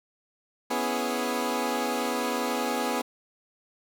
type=chord; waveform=15% pulse; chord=C# minor seventh; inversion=third; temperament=equal; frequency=246.9 / 277.2 / 329.6 / 415.3 Hz; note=B3 / C#4 / E4 / G#4; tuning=0 / 0 / 0 / 0 cents; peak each=-23 / -27 / -29 / -26 dBFS; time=0.7-3.02 s; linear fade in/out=10 ms; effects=none